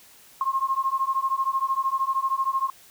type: beating tone pair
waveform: sine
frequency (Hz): 1065 / 1078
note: C6 / C#6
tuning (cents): +30 / -49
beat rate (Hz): 13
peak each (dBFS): -25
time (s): 0.41-2.7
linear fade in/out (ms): 2
effects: white hiss -52 dBFS RMS until 2.9 s